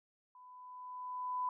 sine tone with level ramp, 1000 Hz, B5, 21 cents sharp, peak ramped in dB -55 to -32 dBFS, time 0.35-1.49 s, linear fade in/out 2 ms, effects none

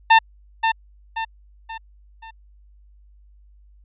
sawtooth tone with echo, 899 Hz, A5, 37 cents sharp, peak -5 dBFS, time 0.1-0.19 s, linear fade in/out 10 ms, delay 530 ms, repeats 4, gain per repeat -7 dB, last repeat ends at 2.31 s, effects added 50 Hz sine -48 dBFS peak until 3.84 s + resampled to 8000 Hz

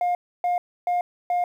sine tone bursts, 710 Hz, F5, 28 cents sharp, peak -17 dBFS, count 4, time 0.01-1.44 s, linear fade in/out 2 ms, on 140 ms, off 290 ms, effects tanh soft clip ceiling -19 dBFS + 9-bit

